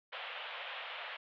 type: band-pass noise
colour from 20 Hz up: white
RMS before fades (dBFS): -44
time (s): 0.12-1.17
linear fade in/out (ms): 10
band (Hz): 520 to 3400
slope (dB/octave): 48
effects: none